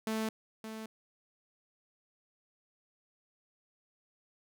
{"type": "tone with echo", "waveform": "sawtooth", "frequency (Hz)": 220, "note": "A3", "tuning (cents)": 0, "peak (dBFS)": -28, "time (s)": [0.07, 0.29], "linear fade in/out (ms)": 2, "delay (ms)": 570, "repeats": 1, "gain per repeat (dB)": -9, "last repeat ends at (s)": 0.86, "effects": []}